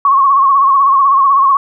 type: tone with vibrato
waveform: sine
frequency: 1097 Hz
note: C#6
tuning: 18 cents flat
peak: -6 dBFS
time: 0.05-1.57 s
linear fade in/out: 2 ms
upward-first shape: sine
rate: 16 Hz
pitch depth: 62 cents each way
effects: none